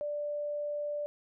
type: tone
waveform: sine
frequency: 588 Hz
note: D5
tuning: 2 cents sharp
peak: -32 dBFS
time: 0.01-1.06 s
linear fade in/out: 0 ms
effects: none